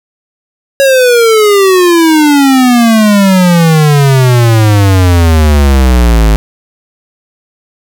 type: exponential sweep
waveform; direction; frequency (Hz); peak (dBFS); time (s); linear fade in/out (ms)
square; down; 554.4 to 51.91; -4; 0.8-6.36; 0
effects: none